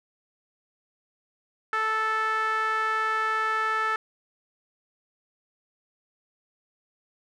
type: tone with band-pass filter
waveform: sawtooth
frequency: 438.6 Hz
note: A4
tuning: 6 cents flat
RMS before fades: -26 dBFS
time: 1.73-3.96 s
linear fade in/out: 2 ms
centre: 1500 Hz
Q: 7.5
effects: none